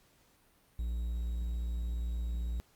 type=tone with quantisation; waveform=triangle; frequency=58.7 Hz; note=A#1; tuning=13 cents sharp; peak=-30 dBFS; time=0.79-2.6 s; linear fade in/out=0 ms; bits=10; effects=pink hiss -67 dBFS RMS until 2.75 s + Opus 48 kbps